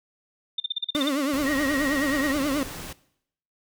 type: tone bursts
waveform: sine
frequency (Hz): 3606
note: A7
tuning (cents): +42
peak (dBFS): -23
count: 9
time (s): 0.58-1.089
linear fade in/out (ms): 5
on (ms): 21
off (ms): 40
type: tone with vibrato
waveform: 35% pulse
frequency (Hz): 282.6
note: C#4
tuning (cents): +34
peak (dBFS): -21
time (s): 0.95-2.63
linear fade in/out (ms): 0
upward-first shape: triangle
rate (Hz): 9.4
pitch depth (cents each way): 150
type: noise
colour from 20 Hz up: pink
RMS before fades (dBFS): -37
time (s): 1.33-2.93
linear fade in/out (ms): 5
type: tone with tremolo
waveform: sine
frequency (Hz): 1888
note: A#6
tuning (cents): +22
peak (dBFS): -26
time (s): 1.46-2.32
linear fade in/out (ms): 5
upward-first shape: square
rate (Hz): 18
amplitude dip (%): 50
effects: noise-tail reverb RT60 0.7 s tail -19 dB re dry